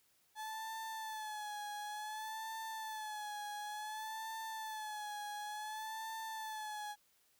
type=tone with vibrato; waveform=35% pulse; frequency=860 Hz; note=A5; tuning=40 cents flat; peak=-40 dBFS; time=0.35-6.96 s; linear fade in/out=50 ms; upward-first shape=sine; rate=0.56 Hz; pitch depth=60 cents each way; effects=white hiss -73 dBFS RMS until 7.39 s